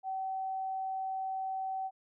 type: tone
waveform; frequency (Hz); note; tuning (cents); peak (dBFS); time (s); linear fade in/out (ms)
sine; 764; G5; -45; -33; 0.03-1.91; 50
effects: none